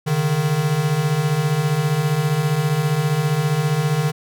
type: beating tone pair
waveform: square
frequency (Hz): 138.8 / 153.8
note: C#3 / D#3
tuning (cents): +3 / -20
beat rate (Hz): 15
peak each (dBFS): -23 / -19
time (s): 0.06-4.12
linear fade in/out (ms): 20
effects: none